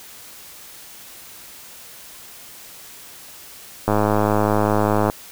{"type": "click train", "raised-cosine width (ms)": 1, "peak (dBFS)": -4, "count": 129, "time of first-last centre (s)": [3.88, 5.099], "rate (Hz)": 105, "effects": ["white hiss -41 dBFS RMS until 5.31 s"]}